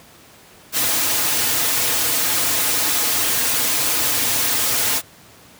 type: noise with comb filter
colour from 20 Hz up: white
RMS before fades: -19 dBFS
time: 0.72-5.02 s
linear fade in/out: 50 ms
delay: 5.2 ms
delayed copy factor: -0.75
effects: pink hiss -46 dBFS RMS until 5.59 s + high-pass 100 Hz 12 dB/octave